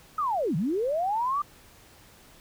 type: linear two-way sweep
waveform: sine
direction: down then up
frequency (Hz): 1300 to 139.3 to 1200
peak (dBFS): -24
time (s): 0.18-1.42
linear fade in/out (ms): 5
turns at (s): 0.56
effects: pink hiss -54 dBFS RMS until 2.4 s